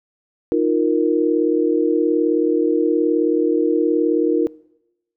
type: chord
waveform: sine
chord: Eb suspended second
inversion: none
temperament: just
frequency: 311.1 / 350 / 466.7 Hz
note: Eb4 / F4 / Bb4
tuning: 0 / +4 / +2 cents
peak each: -19 dBFS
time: 0.52-4.47 s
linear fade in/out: 0 ms
effects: noise-tail reverb RT60 0.9 s tail -23 dB re dry